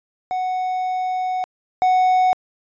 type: tone pair in turn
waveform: triangle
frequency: 740 / 740 Hz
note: F#5 / F#5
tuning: 0 / 0 cents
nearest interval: unison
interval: 0 cents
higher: neither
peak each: -18 / -11 dBFS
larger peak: second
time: 0.31-1.44 / 1.82-2.33 s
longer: first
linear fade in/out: 0 ms
effects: resampled to 16000 Hz